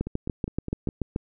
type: two click trains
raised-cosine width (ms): 3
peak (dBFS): -13 / -19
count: 9 / 5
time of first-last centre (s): 0.01-1.161 / 0.07-0.888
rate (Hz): 6.95 / 4.89
effects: none